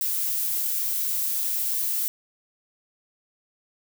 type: noise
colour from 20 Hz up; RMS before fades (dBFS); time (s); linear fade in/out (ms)
violet; -26; 0.01-2.08; 0
effects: none